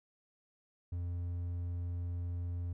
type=tone; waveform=triangle; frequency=87.31 Hz; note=F2; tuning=in tune; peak=-33 dBFS; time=0.92-2.73 s; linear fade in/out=5 ms; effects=none